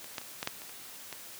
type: clicks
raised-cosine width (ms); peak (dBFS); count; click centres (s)
0.2; -26 / -17 / -28 / -16 / -13 / -28 / -29 / -22; 8; 0.044 / 0.182 / 0.215 / 0.429 / 0.474 / 0.619 / 0.695 / 1.127
effects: white hiss -47 dBFS RMS until 1.39 s + high-pass 100 Hz 12 dB/octave